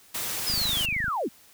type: noise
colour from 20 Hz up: white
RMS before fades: -31 dBFS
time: 0.14-0.86 s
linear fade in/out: 10 ms
type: linear sweep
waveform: sine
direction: down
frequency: 5190 to 161.6 Hz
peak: -25 dBFS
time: 0.46-1.29 s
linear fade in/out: 20 ms
type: click train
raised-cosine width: 5 ms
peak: -25 dBFS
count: 16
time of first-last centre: 0.5-1.081 s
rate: 25.8 Hz
effects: white hiss -55 dBFS RMS until 1.53 s